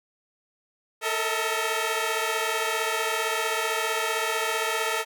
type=tone cluster; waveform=10% pulse; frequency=439.7 / 455.2 / 641 Hz; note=A4 / A#4 / E5; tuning=-1 / -41 / -49 cents; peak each=-21 dBFS; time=1.01-5.05 s; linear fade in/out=50 ms; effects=none